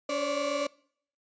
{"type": "tone cluster", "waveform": "35% pulse", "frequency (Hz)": [284.6, 533, 554, 582], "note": ["C#4", "C5", "C#5", "D5"], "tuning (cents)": [46, 32, -1, -16], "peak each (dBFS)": [-34, -36, -34, -28], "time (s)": [0.09, 0.67], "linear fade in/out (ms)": 5, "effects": ["noise-tail reverb RT60 0.6 s tail -23 dB re dry", "resampled to 16000 Hz"]}